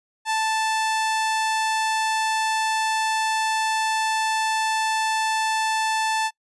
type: tone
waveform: sawtooth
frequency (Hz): 880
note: A5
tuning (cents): 0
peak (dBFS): -17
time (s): 0.25-6.31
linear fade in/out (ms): 50
effects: noise-tail reverb RT60 0.1 s tail -24 dB re dry + resampled to 24000 Hz